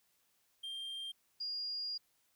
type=tone pair in turn; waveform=triangle / sine; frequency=3183 / 4838 Hz; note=G7 / D#8; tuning=+26 / -49 cents; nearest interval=perfect fifth; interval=725 cents; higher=second; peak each=-39 / -37 dBFS; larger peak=second; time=0.63-1.12 / 1.4-1.98 s; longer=second; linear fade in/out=10 ms; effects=white hiss -75 dBFS RMS until 2.35 s

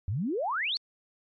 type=exponential sweep; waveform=sine; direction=up; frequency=84.8 to 4600 Hz; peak=-27 dBFS; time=0.08-0.77 s; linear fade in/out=0 ms; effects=MP3 48 kbps

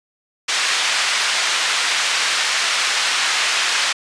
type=band-pass noise; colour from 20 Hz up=pink; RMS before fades=-19 dBFS; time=0.48-3.93 s; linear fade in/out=10 ms; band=1500 to 6000 Hz; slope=12 dB/octave; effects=resampled to 22050 Hz

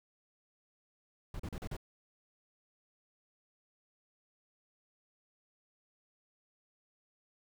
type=noise bursts; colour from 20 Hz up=brown; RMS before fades=-40 dBFS; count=5; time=1.34-1.767 s; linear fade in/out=2 ms; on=55 ms; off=38 ms; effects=none

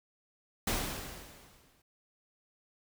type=noise with exponential decay; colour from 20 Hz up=pink; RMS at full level=-30 dBFS; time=0.67-1.82 s; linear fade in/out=5 ms; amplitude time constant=250 ms; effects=none

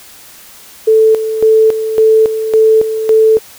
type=tone with tremolo; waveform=sine; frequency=440 Hz; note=A4; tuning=in tune; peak=-4 dBFS; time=0.87-3.39 s; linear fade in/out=10 ms; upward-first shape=square; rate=1.8 Hz; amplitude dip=65%; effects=white hiss -37 dBFS RMS until 3.58 s

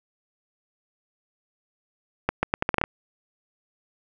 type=accelerating click train; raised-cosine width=0.5 ms; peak=-6 dBFS; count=9; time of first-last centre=2.29-2.839 s; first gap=140 ms; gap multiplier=0.78; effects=none

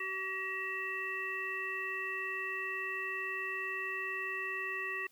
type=harmonic tone; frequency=381.1 Hz; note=G4; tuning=49 cents flat; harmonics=1 / 3 / 5 / 7; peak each=-45 / -44 / -37 / -41 dBFS; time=0-5.07 s; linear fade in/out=5 ms; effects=white hiss -67 dBFS RMS until 5.11 s

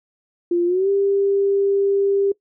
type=tone with pitch glide; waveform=sine; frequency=347.5 to 396.9 Hz; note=F4 to G4; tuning=-9 to +22 cents; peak=-15 dBFS; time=0.51-2.32 s; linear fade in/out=5 ms; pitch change=+231 cents; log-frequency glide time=0.66-0.89 s; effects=noise-tail reverb RT60 0.1 s tail -21 dB re dry

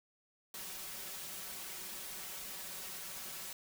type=noise with comb filter; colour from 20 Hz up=white; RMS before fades=-45 dBFS; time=0.54-3.53 s; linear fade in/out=2 ms; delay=5.3 ms; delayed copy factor=+0.65; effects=none

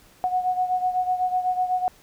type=beating tone pair; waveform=sine; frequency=732 / 740 Hz; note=F#5 / F#5; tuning=-19 / 0 cents; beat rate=8 Hz; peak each=-22 / -27 dBFS; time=0.24-1.88 s; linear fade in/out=0 ms; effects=pink hiss -54 dBFS RMS until 2.02 s

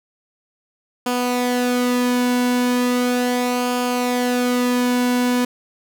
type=tone with flanger; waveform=sawtooth; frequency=246.9 Hz; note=B3; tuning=in tune; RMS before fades=-19 dBFS; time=1.06-5.45 s; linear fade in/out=5 ms; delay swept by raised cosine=0.51 to 1.61 ms; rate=0.37 Hz; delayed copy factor=-0.5; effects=none

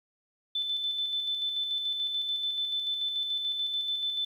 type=tone with tremolo; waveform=sine; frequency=3520 Hz; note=A7; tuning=in tune; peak=-27 dBFS; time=0.55-4.25 s; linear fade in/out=5 ms; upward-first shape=square; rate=6.9 Hz; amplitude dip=35%; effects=10-bit

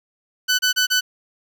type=tone bursts; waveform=15% pulse; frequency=1499 Hz; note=F#6; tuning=22 cents sharp; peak=-9 dBFS; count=4; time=0.48-1.01 s; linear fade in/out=20 ms; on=110 ms; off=30 ms; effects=none

